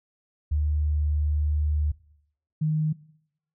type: tone pair in turn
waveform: sine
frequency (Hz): 74.9 / 154.9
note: D2 / D#3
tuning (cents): +35 / -7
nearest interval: octave + minor second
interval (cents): 1258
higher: second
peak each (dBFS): -21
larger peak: neither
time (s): 0.51-1.92 / 2.61-2.93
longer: first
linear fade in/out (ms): 10
effects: noise-tail reverb RT60 0.7 s tail -20 dB re dry